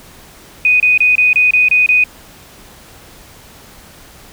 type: tone bursts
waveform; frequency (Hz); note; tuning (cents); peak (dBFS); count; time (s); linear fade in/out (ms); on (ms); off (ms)
sine; 2489; D#7; 0; -7; 8; 0.65-2.039; 2; 150; 27
effects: pink hiss -40 dBFS RMS until 4.32 s